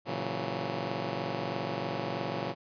10% pulse chord, F# dominant seventh, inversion first, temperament just, 115.62 / 138.75 / 166.5 / 185 Hz, A#2 / C#3 / E3 / F#3, -14 / +2 / +18 / 0 cents, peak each -30 dBFS, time 0.05-2.55 s, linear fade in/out 50 ms, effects resampled to 11025 Hz

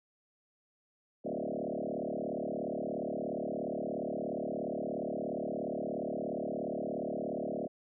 sine tone with frequency modulation, 429.1 Hz, A4, 43 cents flat, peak -33 dBFS, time 1.24-7.68 s, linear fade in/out 20 ms, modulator 37 Hz, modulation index 6.4, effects none

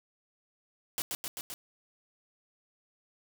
white noise with echo, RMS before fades -33 dBFS, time 0.98-1.02 s, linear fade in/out 0 ms, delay 130 ms, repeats 4, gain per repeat -2 dB, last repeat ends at 1.54 s, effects none

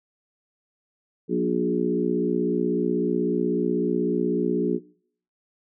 harmonic tone with a mistuned harmonic, 60 Hz, B1, 49 cents flat, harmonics 3 / 4 / 5 / 6 / 7, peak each -27 / -27 / -27 / -27 / -27 dBFS, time 1.28-4.8 s, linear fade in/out 50 ms, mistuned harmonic 6, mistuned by +18 cents, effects noise-tail reverb RT60 0.6 s tail -22 dB re dry

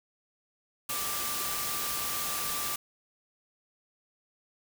sine tone in noise, 1178 Hz, D6, 5 cents sharp, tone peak -39 dBFS, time 0.89-2.76 s, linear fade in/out 5 ms, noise white, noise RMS -33 dBFS, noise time 0.89-2.76 s, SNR -9 dB, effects none

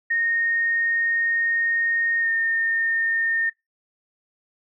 sine tone with pitch glide, 1850 to 1825.6 Hz, A#6 to A#6, -14 to -37 cents, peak -19 dBFS, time 0.1-3.5 s, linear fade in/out 10 ms, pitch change -23 cents, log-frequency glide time 2.2-2.29 s, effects noise-tail reverb RT60 0.2 s tail -24 dB re dry

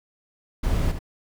brown noise with echo, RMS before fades -23 dBFS, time 0.63-0.92 s, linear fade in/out 10 ms, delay 71 ms, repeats 1, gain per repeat -8 dB, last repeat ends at 0.991 s, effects none

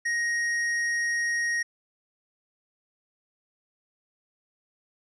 triangle tone with hard clipping, 1876 Hz, A#6, 11 cents sharp, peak -26 dBFS, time 0.05-1.63 s, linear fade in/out 10 ms, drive 12 dB, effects resampled to 22050 Hz

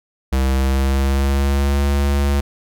square tone with pitch glide, 66.1 to 70.44 Hz, C2 to C#2, +18 to +28 cents, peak -15 dBFS, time 0.32-2.41 s, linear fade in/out 10 ms, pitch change +110 cents, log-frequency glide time 0.46-1.83 s, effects none

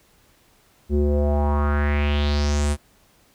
square tone with low-pass filter sweep, 73 Hz, D2, 10 cents flat, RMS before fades -20 dBFS, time 0.89-2.77 s, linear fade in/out 50 ms, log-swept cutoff 310 to 9700 Hz, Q 3.7, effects pink hiss -58 dBFS RMS until 3.34 s

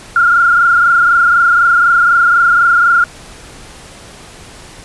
sine tone with frequency modulation, 1400 Hz, F6, 4 cents sharp, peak -6 dBFS, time 0.16-3.04 s, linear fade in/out 2 ms, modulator 24 Hz, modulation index 1.8, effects pink hiss -35 dBFS RMS until 4.84 s + resampled to 24000 Hz

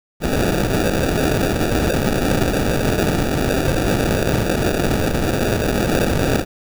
violet noise with sample-and-hold, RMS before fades -18 dBFS, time 0.2-6.45 s, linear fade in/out 50 ms, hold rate 1050 Hz, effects none

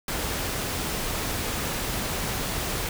pink noise, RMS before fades -29 dBFS, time 0.08-2.89 s, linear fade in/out 2 ms, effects none

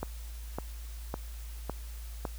click train, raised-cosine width 1 ms, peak -19 dBFS, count 5, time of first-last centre 0.03-2.252 s, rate 1.8 Hz, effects added 56 Hz sine -39 dBFS peak until 2.38 s + white hiss -53 dBFS RMS until 2.38 s

